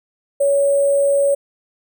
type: tone with sample-and-hold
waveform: sine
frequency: 560 Hz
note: C#5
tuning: 18 cents sharp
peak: -12 dBFS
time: 0.4-1.35 s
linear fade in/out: 10 ms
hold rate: 8820 Hz
effects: none